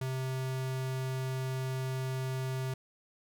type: tone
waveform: square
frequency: 130.81 Hz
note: C3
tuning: in tune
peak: -33 dBFS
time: 0.01-2.74 s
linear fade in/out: 5 ms
effects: none